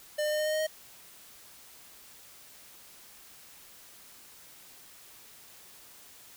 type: tone with pitch steps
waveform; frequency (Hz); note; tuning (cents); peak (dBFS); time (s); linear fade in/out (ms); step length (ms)
square; 600 / 604.2 / 608.4 / 612.6 / 616.9 / 621.2 / 625.5; D5 / D5 / D#5 / D#5 / D#5 / D#5 / D#5; +37 / +49 / -39 / -27 / -15 / -3 / +9; -28; 0.18-0.67; 10; 70
effects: white hiss -53 dBFS RMS until 6.36 s

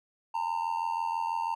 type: tone with amplitude modulation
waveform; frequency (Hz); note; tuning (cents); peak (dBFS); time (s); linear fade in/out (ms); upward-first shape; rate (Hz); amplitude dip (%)
triangle; 914; A#5; -34; -23; 0.34-1.55; 10; sine; 86.1; 80
effects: none

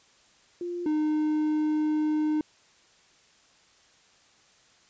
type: tone pair in turn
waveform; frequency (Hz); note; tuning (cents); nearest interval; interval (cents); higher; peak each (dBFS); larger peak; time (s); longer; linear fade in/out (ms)
sine / triangle; 350 / 306; F4 / D#4; +4 / -29; major second; 233; first; -30 / -21; second; 0.61-0.86 / 0.86-2.41; second; 2
effects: white hiss -60 dBFS RMS until 4.89 s + resampled to 16000 Hz

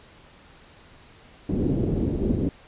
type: low-pass noise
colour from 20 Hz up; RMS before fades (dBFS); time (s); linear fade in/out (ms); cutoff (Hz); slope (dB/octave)
white; -24; 1.49-2.49; 2; 350; 24
effects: pink hiss -51 dBFS RMS until 2.67 s + resampled to 8000 Hz

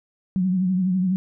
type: tone with vibrato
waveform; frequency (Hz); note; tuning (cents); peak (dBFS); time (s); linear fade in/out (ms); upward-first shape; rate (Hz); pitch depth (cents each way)
sine; 185; F#3; 0; -18; 0.36-1.16; 0; triangle; 12; 74
effects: none

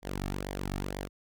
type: tone with flanger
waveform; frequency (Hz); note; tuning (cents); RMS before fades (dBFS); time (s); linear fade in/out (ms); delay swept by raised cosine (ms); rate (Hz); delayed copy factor
sawtooth; 48; G1; -36; -36; 0.02-1.09; 50; 0.73 to 2.03; 2.1; -0.7
effects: none

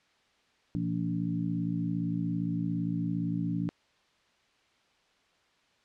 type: harmonic tone with a mistuned harmonic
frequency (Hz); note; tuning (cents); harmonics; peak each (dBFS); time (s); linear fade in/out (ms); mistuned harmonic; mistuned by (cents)
57.5; A#1; -23; 2 / 3 / 4 / 5; -36 / -31 / -38 / -34; 0.75-3.69; 0; 2; +62
effects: white hiss -67 dBFS RMS until 5.84 s + low-pass 4000 Hz 12 dB/octave

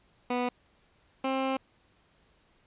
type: tone pair in turn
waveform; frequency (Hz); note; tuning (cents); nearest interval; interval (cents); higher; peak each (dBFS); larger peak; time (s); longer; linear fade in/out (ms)
15% pulse; 246.5 / 265.5; B3 / C4; -3 / +25; minor second; 128; second; -21; neither; 0.3-0.49 / 1.24-1.57; second; 5
effects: pink hiss -66 dBFS RMS until 2.66 s + resampled to 8000 Hz

